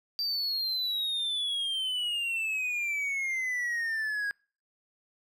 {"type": "exponential sweep", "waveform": "triangle", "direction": "down", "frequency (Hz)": [4699, 1632], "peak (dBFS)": -27, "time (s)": [0.19, 4.31], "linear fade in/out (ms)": 0, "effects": ["noise-tail reverb RT60 0.4 s tail -26 dB re dry"]}